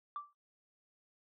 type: tone with exponential decay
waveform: sine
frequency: 1169 Hz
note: D6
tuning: 8 cents flat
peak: -34 dBFS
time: 0.16-0.33 s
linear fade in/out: 1 ms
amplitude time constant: 36 ms
effects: noise-tail reverb RT60 0.3 s tail -21 dB re dry + tanh soft clip ceiling -32 dBFS